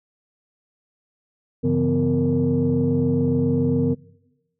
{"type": "tone cluster", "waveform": "sine", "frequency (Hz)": [98.6, 141.7, 168.9, 251.9, 462.8], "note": ["G2", "C#3", "E3", "B3", "A#4"], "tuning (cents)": [11, 38, 42, 34, -13], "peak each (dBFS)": [-27, -22, -26, -20, -23], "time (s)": [1.63, 3.95], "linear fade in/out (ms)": 20, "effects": ["noise-tail reverb RT60 1.0 s tail -22 dB re dry", "tanh soft clip ceiling -10 dBFS"]}